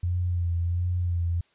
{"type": "tone with vibrato", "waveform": "sine", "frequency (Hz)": 87.31, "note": "F2", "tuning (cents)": 0, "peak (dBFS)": -23, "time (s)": [0.03, 1.41], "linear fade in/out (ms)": 5, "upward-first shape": "sine", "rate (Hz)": 1.4, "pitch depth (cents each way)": 38, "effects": ["white hiss -65 dBFS RMS until 1.54 s", "resampled to 8000 Hz"]}